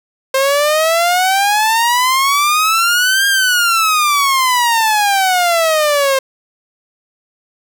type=exponential two-way sweep; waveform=sawtooth; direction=up then down; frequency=528 to 1619 to 528 Hz; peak=-7 dBFS; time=0.34-6.19 s; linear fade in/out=5 ms; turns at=3.27 s; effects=none